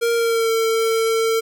square tone with pitch glide, 466.2 to 450.6 Hz, A#4 to A4, 0 to +41 cents, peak -17 dBFS, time 0.01-1.41 s, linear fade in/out 20 ms, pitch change -59 cents, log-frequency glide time 0.14-0.52 s, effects none

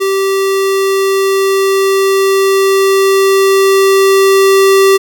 square tone with level ramp, 388.9 Hz, G4, 14 cents flat, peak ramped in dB -11 to -5 dBFS, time 0-4.98 s, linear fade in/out 20 ms, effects none

